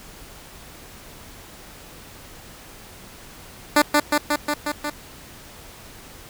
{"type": "tone with echo", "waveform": "10% pulse", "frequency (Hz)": 295.5, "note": "D4", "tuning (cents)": 11, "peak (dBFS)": -4, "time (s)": [3.76, 3.82], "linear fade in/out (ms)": 5, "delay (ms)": 180, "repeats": 6, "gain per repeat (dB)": -2, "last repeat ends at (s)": 4.9, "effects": ["pink hiss -43 dBFS RMS until 6.29 s"]}